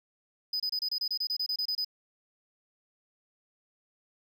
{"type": "tone bursts", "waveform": "triangle", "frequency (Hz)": 4995, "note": "D#8", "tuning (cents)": 6, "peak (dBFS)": -27, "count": 14, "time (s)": [0.53, 1.847], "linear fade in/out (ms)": 5, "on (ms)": 69, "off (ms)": 27, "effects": []}